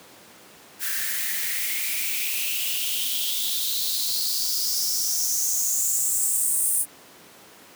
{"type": "noise with high-pass filter sweep", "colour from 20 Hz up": "blue", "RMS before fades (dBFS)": -25, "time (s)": [0.79, 6.86], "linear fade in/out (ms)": 50, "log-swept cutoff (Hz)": [1600, 9500], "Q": 5.9, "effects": ["pink hiss -48 dBFS RMS until 7.75 s", "high-pass 200 Hz 12 dB/octave"]}